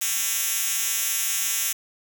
5% pulse tone with high-pass filter, 225.4 Hz, A3, 42 cents sharp, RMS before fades -25 dBFS, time 0.01-1.73 s, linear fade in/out 10 ms, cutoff 6200 Hz, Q 0.59, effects none

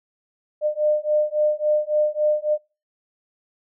sine beating tone pair, 602 / 605.6 Hz, D5 / D#5, +43 / -47 cents, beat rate 3.6 Hz, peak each -21 dBFS, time 0.61-2.58 s, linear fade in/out 50 ms, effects noise-tail reverb RT60 0.3 s tail -23 dB re dry

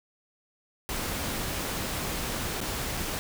pink noise with dropouts, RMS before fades -32 dBFS, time 0.89-3.19 s, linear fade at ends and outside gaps 0 ms, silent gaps 2.605-2.613 / 2.969-2.973 s, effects none

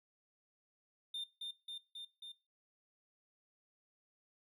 triangle tone with echo, 3614 Hz, A7, 46 cents sharp, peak -38 dBFS, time 1.14-1.24 s, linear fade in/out 5 ms, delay 270 ms, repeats 4, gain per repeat -2 dB, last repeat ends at 2.32 s, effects noise-tail reverb RT60 0.3 s tail -19 dB re dry

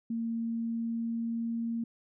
sine tone with pitch glide, 229.3 to 230.9 Hz, A#3 to A#3, -28 to -16 cents, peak -30 dBFS, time 0.1-1.84 s, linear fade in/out 5 ms, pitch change +12 cents, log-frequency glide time 0.29-1.61 s, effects none

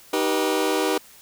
sawtooth chord, Eb augmented, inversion none, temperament just, 311.1 / 388.9 / 486.1 Hz, Eb4 / G4 / B4, 0 / -14 / -28 cents, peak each -21 / -20 / -21 dBFS, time 0.13-0.98 s, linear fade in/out 5 ms, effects white hiss -49 dBFS RMS until 1.21 s

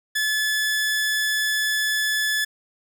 sawtooth tone, 1724 Hz, A6, 36 cents flat, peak -17 dBFS, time 0.15-2.45 s, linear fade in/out 10 ms, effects none

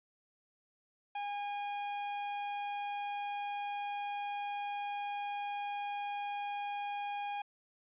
45% pulse tone, 816 Hz, G#5, 31 cents flat, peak -36 dBFS, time 1.15-7.42 s, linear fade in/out 5 ms, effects resampled to 8000 Hz

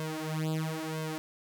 sawtooth tone with flanger, 157.6 Hz, D#3, 23 cents sharp, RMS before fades -34 dBFS, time 0-1.18 s, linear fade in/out 0 ms, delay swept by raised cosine 1.9 to 6.1 ms, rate 1 Hz, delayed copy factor +1, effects none

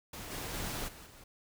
pink noise with level steps, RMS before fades -44 / -40 / -38 / -51 / -55 dBFS, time 0.13-1.24 s, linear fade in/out 5 ms, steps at 0.3 / 0.53 / 0.87 / 1.05 s, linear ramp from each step 20 ms, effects none

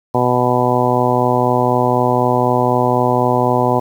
harmonic tone, 124 Hz, B2, 7 cents sharp, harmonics 1 / 2 / 3 / 4 / 5 / 6 / 7 / 8, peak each -20 / -20 / -20 / -20 / -20 / -20 / -20 / -20 dBFS, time 0.14-3.8 s, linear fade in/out 10 ms, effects 7-bit

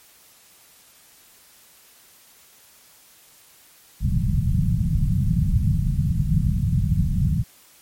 white low-pass noise, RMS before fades -20 dBFS, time 4-7.44 s, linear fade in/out 50 ms, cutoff 180 Hz, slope 48 dB/octave, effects white hiss -52 dBFS RMS until 7.81 s + MP3 64 kbps

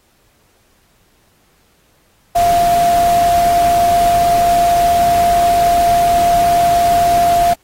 sine tone in noise, 695 Hz, F5, 9 cents flat, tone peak -9 dBFS, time 2.35-7.54 s, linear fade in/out 10 ms, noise pink, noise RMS -24 dBFS, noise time 2.35-7.54 s, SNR +12 dB, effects pink hiss -56 dBFS RMS until 7.63 s + AAC 48 kbps

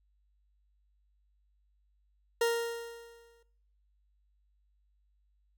40% pulse tone with exponential decay, 466.2 Hz, A#4, in tune, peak -23 dBFS, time 2.41-3.43 s, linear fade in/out 5 ms, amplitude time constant 220 ms, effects noise-tail reverb RT60 0.7 s tail -19 dB re dry + added 50 Hz sine -68 dBFS peak until 5.57 s

